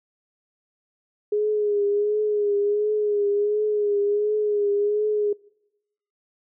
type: tone with vibrato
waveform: sine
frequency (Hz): 415.3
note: G#4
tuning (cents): 0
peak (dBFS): -19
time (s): 1.32-5.33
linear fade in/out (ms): 5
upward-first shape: triangle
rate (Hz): 1.4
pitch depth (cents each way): 48
effects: noise-tail reverb RT60 0.9 s tail -25 dB re dry